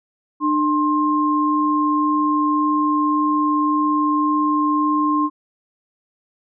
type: tone pair together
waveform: sine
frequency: 300.3 / 1059 Hz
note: D4 / C6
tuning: +39 / +21 cents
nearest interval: octave + minor seventh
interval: 2182 cents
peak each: -18 dBFS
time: 0.4-5.3 s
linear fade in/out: 50 ms
effects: none